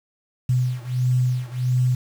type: beating tone pair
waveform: sine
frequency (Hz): 125.2 / 126.7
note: B2 / B2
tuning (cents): +24 / +45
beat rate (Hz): 1.5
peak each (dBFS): -21 / -22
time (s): 0.49-1.95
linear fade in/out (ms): 5
effects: 7-bit